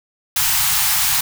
white band-stop noise, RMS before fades -17 dBFS, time 0.36-1.21 s, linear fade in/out 5 ms, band 160 to 740 Hz, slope 96 dB/octave, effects none

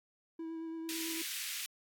triangle tone with vibrato, 326.2 Hz, E4, 18 cents flat, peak -37 dBFS, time 0.39-1.22 s, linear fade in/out 5 ms, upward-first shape sine, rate 9 Hz, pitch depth 16 cents each way
pink high-pass noise, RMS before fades -40 dBFS, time 0.89-1.66 s, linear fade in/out 0 ms, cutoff 2000 Hz, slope 24 dB/octave
effects AAC 64 kbps

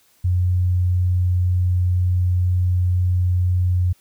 sine tone, 90.2 Hz, F#2, 44 cents flat, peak -15 dBFS, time 0.24-3.93 s, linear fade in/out 10 ms, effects white hiss -58 dBFS RMS until 4 s

